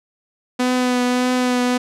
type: tone with vibrato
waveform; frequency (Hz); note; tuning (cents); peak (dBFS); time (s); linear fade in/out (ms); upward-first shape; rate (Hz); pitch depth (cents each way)
sawtooth; 249.6; B3; +19; -12; 0.59-1.78; 10; triangle; 1.7; 20
effects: low-pass 9000 Hz 12 dB/octave